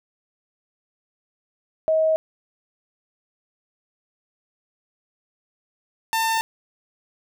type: tone pair in turn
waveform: sine / sawtooth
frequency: 635 / 898 Hz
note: D#5 / A5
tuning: +35 / +35 cents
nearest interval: tritone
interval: 600 cents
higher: second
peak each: -16 dBFS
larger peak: neither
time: 1.88-2.16 / 6.13-6.41 s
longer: neither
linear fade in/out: 0 ms
effects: none